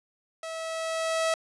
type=tone with level ramp; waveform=sawtooth; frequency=649 Hz; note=E5; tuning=27 cents flat; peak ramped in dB=-31 to -19 dBFS; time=0.43-1.34 s; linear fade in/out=2 ms; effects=resampled to 24000 Hz